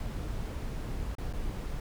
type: noise with dropouts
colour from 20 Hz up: brown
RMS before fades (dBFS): -35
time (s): 0-1.8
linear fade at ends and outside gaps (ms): 2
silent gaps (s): 1.152-1.183 / 1.328-1.335
effects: none